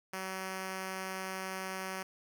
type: tone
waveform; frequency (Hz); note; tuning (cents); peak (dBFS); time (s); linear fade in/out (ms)
5% pulse; 189.1; F#3; +38; -26; 0.13-2.03; 5
effects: none